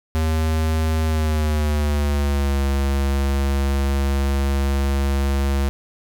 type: tone with pitch glide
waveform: square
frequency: 79.3 to 69.03 Hz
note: D#2 to C#2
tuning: +33 to -7 cents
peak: -18 dBFS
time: 0.15-5.69 s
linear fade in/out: 0 ms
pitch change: -240 cents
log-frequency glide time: 1.05-2.6 s
effects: none